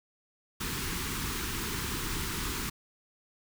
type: band-stop noise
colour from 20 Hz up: pink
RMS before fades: -34 dBFS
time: 0.6-2.7 s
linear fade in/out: 10 ms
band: 430 to 920 Hz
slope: 48 dB/octave
effects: none